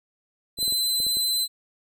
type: tone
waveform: sawtooth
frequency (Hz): 4046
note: B7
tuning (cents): +41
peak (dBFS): -19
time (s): 0.57-1.48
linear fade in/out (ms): 50
type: clicks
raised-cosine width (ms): 2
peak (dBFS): -27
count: 7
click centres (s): 0.588 / 0.628 / 0.679 / 0.724 / 1.002 / 1.067 / 1.17
effects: none